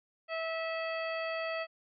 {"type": "harmonic tone", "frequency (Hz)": 651, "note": "E5", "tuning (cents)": -22, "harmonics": [1, 2, 3, 4, 5, 7], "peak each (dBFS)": [-35, -41, -41, -42, -49, -50], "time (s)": [0.28, 1.67], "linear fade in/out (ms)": 50, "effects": []}